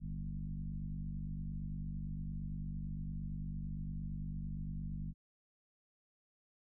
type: tone with frequency modulation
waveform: sine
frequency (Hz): 103.83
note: G#2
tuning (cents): 0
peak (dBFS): -38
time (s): 0-5.14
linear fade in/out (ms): 50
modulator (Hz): 48.8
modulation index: 2
effects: none